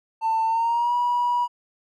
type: tone with pitch glide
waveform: triangle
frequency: 894 to 969.3 Hz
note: A5 to B5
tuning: +27 to -33 cents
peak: -16 dBFS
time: 0.21-1.48 s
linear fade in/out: 50 ms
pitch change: +140 cents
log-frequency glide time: 0.45-0.94 s
effects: tanh soft clip ceiling -16 dBFS